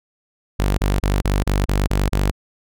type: tone bursts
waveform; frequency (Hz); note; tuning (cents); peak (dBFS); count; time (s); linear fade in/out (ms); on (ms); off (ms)
sawtooth; 49; G1; 0; -12; 8; 0.59-2.313; 10; 190; 29
effects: none